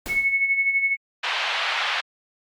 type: noise with exponential decay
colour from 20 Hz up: pink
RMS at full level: -31 dBFS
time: 0.06-0.46 s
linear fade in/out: 0 ms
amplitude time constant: 85 ms
type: tone with tremolo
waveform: sine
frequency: 2202 Hz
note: C#7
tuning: 12 cents flat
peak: -16 dBFS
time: 0.08-0.97 s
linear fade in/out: 50 ms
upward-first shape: sine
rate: 12 Hz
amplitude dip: 60%
type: band-pass noise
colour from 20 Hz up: white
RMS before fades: -25 dBFS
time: 1.23-2.01 s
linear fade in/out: 10 ms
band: 700 to 3400 Hz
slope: 24 dB/octave
effects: Opus 48 kbps